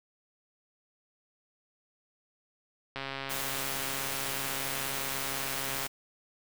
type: click train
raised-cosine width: 0.3 ms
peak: -20 dBFS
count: 396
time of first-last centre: 2.96-5.864 s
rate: 136 Hz
type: noise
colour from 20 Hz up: white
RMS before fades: -36 dBFS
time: 3.29-5.88 s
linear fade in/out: 20 ms
effects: none